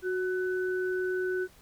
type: tone pair together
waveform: sine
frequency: 368.5 / 1498.5 Hz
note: F#4 / F#6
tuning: -7 / +22 cents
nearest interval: 2 octaves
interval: 2429 cents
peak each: -28 / -35 dBFS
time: 0.02-1.48 s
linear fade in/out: 50 ms
effects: pink hiss -58 dBFS RMS until 1.61 s